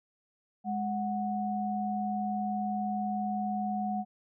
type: tone pair together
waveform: sine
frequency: 207.7 / 737 Hz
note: G#3 / F#5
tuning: 0 / -7 cents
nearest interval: octave + minor seventh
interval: 2193 cents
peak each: -32 / -32 dBFS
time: 0.64-4.05 s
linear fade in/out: 50 ms
effects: none